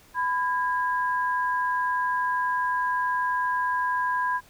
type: tone pair together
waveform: sine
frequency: 1000 / 1631.8 Hz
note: B5 / G#6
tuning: +21 / -31 cents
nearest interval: minor sixth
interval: 848 cents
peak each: -24 / -28 dBFS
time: 0.14-4.41 s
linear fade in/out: 50 ms
effects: pink hiss -55 dBFS RMS until 4.49 s

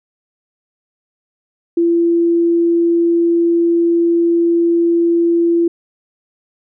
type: tone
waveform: sine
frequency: 339.1 Hz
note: E4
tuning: 49 cents sharp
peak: -10 dBFS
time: 1.77-5.68 s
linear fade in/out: 5 ms
effects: none

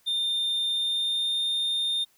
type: tone with pitch glide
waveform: triangle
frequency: 3615 to 3636 Hz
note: A7 to A#7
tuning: +46 to -44 cents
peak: -23 dBFS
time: 0.06-2.05 s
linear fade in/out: 20 ms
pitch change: +10 cents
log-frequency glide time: 0.69-1.41 s
effects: white hiss -64 dBFS RMS until 2.17 s

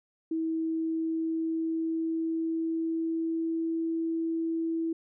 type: tone with pitch glide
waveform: sine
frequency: 323.3 to 328 Hz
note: E4 to E4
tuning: -34 to -9 cents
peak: -27 dBFS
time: 0.31-4.93 s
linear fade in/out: 5 ms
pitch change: +25 cents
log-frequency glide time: 0.61-3.8 s
effects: none

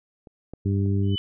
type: clicks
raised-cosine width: 2 ms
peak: -31 / -24 / -33 dBFS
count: 3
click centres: 0.272 / 0.536 / 0.86 s
type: harmonic tone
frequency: 98.9 Hz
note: G2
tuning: 16 cents sharp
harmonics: 1 / 2 / 3 / 4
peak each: -21 / -27 / -31 / -33 dBFS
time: 0.65-1.16 s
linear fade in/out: 10 ms
type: tone with exponential growth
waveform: sine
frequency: 3000 Hz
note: F#7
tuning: 23 cents sharp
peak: -24 dBFS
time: 1.03-1.18 s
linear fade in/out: 0 ms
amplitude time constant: 31 ms
effects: none

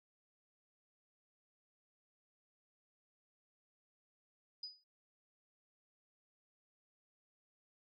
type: tone with exponential decay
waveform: sine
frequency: 4959 Hz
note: D#8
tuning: 7 cents flat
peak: -39 dBFS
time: 4.63-4.84 s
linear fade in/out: 5 ms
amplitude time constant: 45 ms
effects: MP3 64 kbps

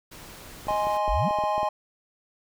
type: noise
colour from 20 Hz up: pink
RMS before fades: -44 dBFS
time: 0.11-0.98 s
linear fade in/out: 10 ms
type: clicks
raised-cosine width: 2 ms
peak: -25 dBFS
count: 9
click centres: 0.67 / 0.708 / 0.87 / 1.079 / 1.309 / 1.387 / 1.438 / 1.58 / 1.631 s
type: chord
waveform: triangle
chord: Ab major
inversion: second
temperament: equal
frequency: 622.3 / 830.6 / 1046.5 Hz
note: Eb5 / Ab5 / C6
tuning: 0 / 0 / 0 cents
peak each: -26 / -24 / -27 dBFS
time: 0.68-1.69 s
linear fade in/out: 5 ms
type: exponential sweep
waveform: sine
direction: up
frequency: 34.65 to 232.5 Hz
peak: -24 dBFS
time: 1.08-1.29 s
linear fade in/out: 10 ms
effects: none

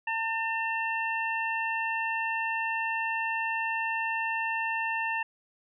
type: harmonic tone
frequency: 900 Hz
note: A5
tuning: 39 cents sharp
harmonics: 1 / 2 / 3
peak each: -32 / -32 / -32 dBFS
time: 0.07-5.23 s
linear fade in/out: 5 ms
effects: none

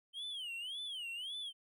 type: tone with vibrato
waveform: triangle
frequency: 3089 Hz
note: G7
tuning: 26 cents flat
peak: -39 dBFS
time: 0.13-1.53 s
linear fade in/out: 50 ms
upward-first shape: sine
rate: 1.8 Hz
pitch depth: 220 cents each way
effects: none

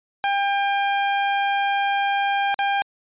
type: tone with dropouts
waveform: sawtooth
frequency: 799 Hz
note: G5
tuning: 33 cents sharp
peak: -15 dBFS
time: 0.24-2.82 s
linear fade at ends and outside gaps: 0 ms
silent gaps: 2.543-2.59 s
effects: resampled to 8000 Hz

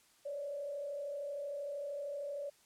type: tone with frequency modulation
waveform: sine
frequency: 572 Hz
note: D5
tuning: 46 cents flat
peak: -38 dBFS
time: 0.25-2.5 s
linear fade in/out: 10 ms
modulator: 33 Hz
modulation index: 0.6
effects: white hiss -67 dBFS RMS until 2.65 s + low-pass 11000 Hz 12 dB/octave

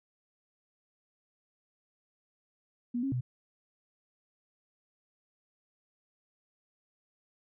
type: tone with pitch steps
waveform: sine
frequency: 241.6 / 271.4 / 124.7 Hz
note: B3 / C#4 / B2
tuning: -38 / -36 / +17 cents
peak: -29 dBFS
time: 2.94-3.21 s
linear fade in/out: 10 ms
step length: 90 ms
effects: none

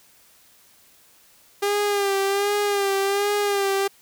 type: tone with vibrato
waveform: sawtooth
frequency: 401.5 Hz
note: G4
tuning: 41 cents sharp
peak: -16 dBFS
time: 1.62-3.88 s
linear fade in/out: 10 ms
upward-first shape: sine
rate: 1.3 Hz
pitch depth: 46 cents each way
effects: white hiss -55 dBFS RMS until 4.01 s

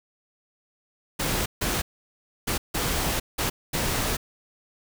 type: noise bursts at uneven times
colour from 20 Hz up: pink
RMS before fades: -26 dBFS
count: 6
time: 1.19-1.46 / 1.61-1.82 / 2.47-2.58 / 2.74-3.2 / 3.38-3.5 / 3.73-4.17 s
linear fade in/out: 10 ms
effects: none

